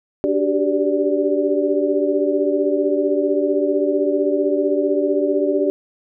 sine tone cluster, 291.6 / 381 / 396.6 / 584 Hz, D4 / G4 / G4 / D5, -12 / -49 / +20 / -10 cents, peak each -21 dBFS, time 0.24-5.7 s, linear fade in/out 0 ms, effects none

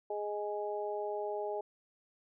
harmonic tone, 207.7 Hz, G#3, in tune, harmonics 2 / 3 / 4, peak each -37 / -39 / -40 dBFS, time 0.1-1.61 s, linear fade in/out 5 ms, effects none

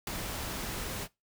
pink noise with ADSR envelope, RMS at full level -29 dBFS, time 0.07-1.08 s, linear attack 4 ms, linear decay 4 ms, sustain -8 dB, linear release 48 ms, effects noise-tail reverb RT60 0.2 s tail -20 dB re dry

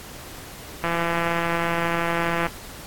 click train, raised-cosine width 0.5 ms, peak -9 dBFS, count 276, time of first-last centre 0.84-2.467 s, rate 169 Hz, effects pink hiss -40 dBFS RMS until 2.86 s + AAC 64 kbps

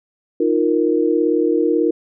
sine chord, Eb suspended second, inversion none, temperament equal, 311.1 / 349.2 / 466.2 Hz, Eb4 / F4 / Bb4, 0 / 0 / 0 cents, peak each -18 dBFS, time 0.4-1.91 s, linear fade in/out 5 ms, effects none

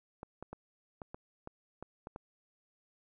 clicks, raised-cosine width 1 ms, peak -29 dBFS, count 9, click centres 0.231 / 0.426 / 0.53 / 1.018 / 1.145 / 1.474 / 1.826 / 2.071 / 2.161 s, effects none

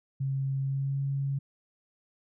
sine tone with pitch glide, 135.6 to 138.13 Hz, C#3 to C#3, -38 to -6 cents, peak -27 dBFS, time 0.2-1.39 s, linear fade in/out 10 ms, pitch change +32 cents, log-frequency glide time 0.61-1 s, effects none

